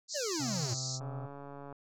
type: band-pass noise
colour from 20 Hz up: white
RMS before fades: -39 dBFS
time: 0.08-1 s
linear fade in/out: 50 ms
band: 4100 to 7200 Hz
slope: 96 dB/octave
type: exponential sweep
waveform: square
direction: down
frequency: 629 to 106.6 Hz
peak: -35 dBFS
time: 0.14-0.75 s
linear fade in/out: 20 ms
type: harmonic tone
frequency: 130.5 Hz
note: C3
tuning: 4 cents flat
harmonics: 1 / 2 / 3 / 4 / 5 / 6 / 7 / 8 / 9 / 10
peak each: -38 / -54 / -59 / -57 / -53 / -54 / -65 / -68 / -60 / -59 dBFS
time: 0.39-1.27 s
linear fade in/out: 20 ms
type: click train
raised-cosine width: 1 ms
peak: -33 dBFS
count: 102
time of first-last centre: 1.01-1.726 s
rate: 141 Hz
effects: none